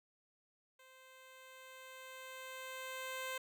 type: tone with level ramp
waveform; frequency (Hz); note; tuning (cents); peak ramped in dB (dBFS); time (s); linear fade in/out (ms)
10% pulse; 520; C5; -11; -52 to -31; 0.79-3.38; 5
effects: none